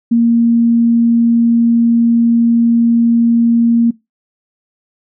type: tone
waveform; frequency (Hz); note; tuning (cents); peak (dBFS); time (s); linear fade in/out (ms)
sine; 233.1; A#3; 0; -7; 0.11-3.91; 10
effects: noise-tail reverb RT60 0.2 s tail -21 dB re dry